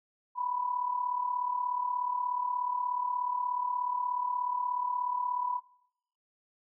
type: tone with amplitude modulation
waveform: sine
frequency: 987.8 Hz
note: B5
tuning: in tune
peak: -26 dBFS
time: 0.35-5.61 s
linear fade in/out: 50 ms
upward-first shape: sine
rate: 36.7 Hz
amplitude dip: 70%
effects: noise-tail reverb RT60 0.7 s tail -20 dB re dry